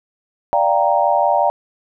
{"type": "chord", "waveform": "sine", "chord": "G minor seventh", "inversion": "second", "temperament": "equal", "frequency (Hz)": [587.3, 698.5, 784, 932.3], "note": ["D5", "F5", "G5", "Bb5"], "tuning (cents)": [0, 0, 0, 0], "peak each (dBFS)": -18, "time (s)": [0.53, 1.5], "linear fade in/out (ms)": 0, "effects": []}